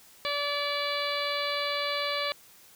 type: harmonic tone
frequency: 577 Hz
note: D5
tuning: 31 cents flat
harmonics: 1 / 2 / 3 / 4 / 5 / 6 / 7 / 8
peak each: -33 / -34 / -38 / -35 / -40 / -37 / -36 / -40 dBFS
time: 0.25-2.32 s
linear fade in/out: 0 ms
effects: white hiss -55 dBFS RMS until 2.75 s